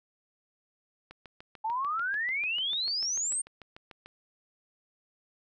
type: click train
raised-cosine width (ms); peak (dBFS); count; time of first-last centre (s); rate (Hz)
0.3; -30; 21; 1.11-4.06; 6.78
type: exponential sweep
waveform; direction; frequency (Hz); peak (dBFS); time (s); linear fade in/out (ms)
sine; up; 856 to 8870; -28; 1.64-3.42; 10
effects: none